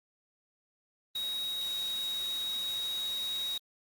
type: tone in noise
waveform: sine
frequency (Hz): 3796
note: A#7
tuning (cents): +31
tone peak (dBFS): -32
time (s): 1.15-3.58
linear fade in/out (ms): 5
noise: white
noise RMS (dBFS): -45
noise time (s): 1.15-3.58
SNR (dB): +10
effects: Opus 32 kbps